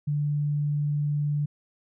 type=tone; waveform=sine; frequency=146.83 Hz; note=D3; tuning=in tune; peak=-23 dBFS; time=0.07-1.46 s; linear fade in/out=10 ms; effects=none